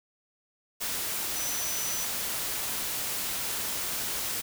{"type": "tone in noise", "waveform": "sine", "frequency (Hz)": 5950, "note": "F#8", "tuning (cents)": 9, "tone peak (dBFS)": -34, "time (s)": [1.35, 2.06], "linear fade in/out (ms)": 20, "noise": "white", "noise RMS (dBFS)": -32, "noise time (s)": [0.8, 4.42], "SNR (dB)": -5, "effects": []}